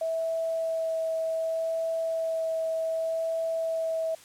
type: tone with vibrato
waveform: sine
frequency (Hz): 651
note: E5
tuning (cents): -22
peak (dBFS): -26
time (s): 0.01-4.15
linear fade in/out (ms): 5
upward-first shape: sine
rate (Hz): 0.66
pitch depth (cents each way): 9
effects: white hiss -52 dBFS RMS until 4.24 s + low-pass 11000 Hz 12 dB/octave